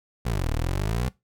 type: exponential two-way sweep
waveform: 20% pulse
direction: down then up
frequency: 65.41 to 36.71 to 65.41 Hz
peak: -19 dBFS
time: 0.25-1.09 s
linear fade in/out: 10 ms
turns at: 0.5 s
effects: noise-tail reverb RT60 0.2 s tail -20 dB re dry